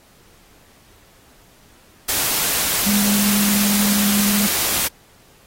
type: tone in noise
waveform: sine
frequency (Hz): 204.1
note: G#3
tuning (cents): -30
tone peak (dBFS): -17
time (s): 2.86-4.47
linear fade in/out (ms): 10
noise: white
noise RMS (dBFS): -20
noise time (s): 2.08-4.88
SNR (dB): 0
effects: pink hiss -52 dBFS RMS until 5.46 s + AAC 48 kbps